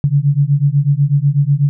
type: beating tone pair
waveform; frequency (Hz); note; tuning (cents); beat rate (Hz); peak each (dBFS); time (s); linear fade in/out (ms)
sine; 138.59 / 146.69; C#3 / D3; 0 / -2; 8.1; -13; 0.04-1.69; 0
effects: none